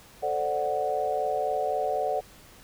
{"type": "chord", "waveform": "sine", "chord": "D dominant seventh", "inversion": "second", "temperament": "equal", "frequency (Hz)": [440, 523.3, 587.3, 740], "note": ["A4", "C5", "D5", "F#5"], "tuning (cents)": [0, 0, 0, 0], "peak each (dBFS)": [-32, -33, -30, -28], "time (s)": [0.22, 2.21], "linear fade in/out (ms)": 20, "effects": ["pink hiss -52 dBFS RMS until 2.63 s"]}